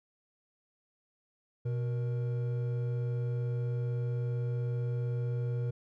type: tone pair together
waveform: triangle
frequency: 123.07 / 471.7 Hz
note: B2 / A#4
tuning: -6 / +20 cents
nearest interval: octave + major seventh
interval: 2326 cents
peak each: -28 / -40 dBFS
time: 1.65-5.71 s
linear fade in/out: 10 ms
effects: none